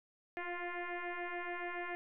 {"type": "tone with frequency modulation", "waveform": "sine", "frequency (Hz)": 698.5, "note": "F5", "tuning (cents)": 0, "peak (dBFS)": -38, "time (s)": [0.37, 1.95], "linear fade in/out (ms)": 0, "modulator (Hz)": 351, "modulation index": 4.5, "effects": []}